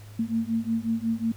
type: beating tone pair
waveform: sine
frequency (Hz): 224.4 / 229.9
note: A3 / A#3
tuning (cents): +34 / -24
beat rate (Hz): 5.5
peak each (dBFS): -27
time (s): 0.19-1.32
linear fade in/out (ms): 5
effects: added 104 Hz sine -42 dBFS peak until 1.36 s + pink hiss -53 dBFS RMS until 1.36 s